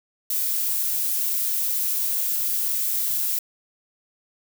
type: noise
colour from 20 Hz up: violet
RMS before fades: -24 dBFS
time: 0.3-3.39 s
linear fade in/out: 5 ms
effects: none